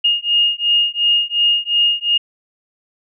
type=beating tone pair; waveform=sine; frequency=2845 / 2847.8 Hz; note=F7 / F7; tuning=+31 / +33 cents; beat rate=2.8 Hz; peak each=-16 dBFS; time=0.04-2.18 s; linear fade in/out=10 ms; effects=none